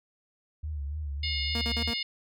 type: tone with vibrato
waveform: sine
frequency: 73.5 Hz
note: D2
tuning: 2 cents sharp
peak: -31 dBFS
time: 0.63-1.91 s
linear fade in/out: 10 ms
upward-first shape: sine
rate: 3.5 Hz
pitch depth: 91 cents each way
type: harmonic tone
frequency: 718 Hz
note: F5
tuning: 48 cents sharp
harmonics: 3 / 4 / 5 / 6 / 7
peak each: -36 / -36 / -36 / -36 / -36 dBFS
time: 1.23-2.03 s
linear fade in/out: 5 ms
type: tone bursts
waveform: sawtooth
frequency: 233.1 Hz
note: A#3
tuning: in tune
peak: -28 dBFS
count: 4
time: 1.55-1.937 s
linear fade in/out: 2 ms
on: 63 ms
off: 45 ms
effects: none